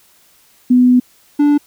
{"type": "tone pair in turn", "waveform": ["sine", "triangle"], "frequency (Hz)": [249.1, 291.6], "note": ["B3", "D4"], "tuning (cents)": [15, -12], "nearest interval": "minor third", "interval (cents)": 273, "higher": "second", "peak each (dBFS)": -6, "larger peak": "neither", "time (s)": [[0.7, 1], [1.39, 1.58]], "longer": "first", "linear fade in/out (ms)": 10, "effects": ["white hiss -51 dBFS RMS until 1.66 s"]}